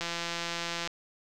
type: click train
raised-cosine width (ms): 0.2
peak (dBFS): -16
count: 148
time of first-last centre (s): 0.01-0.875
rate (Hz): 170
effects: none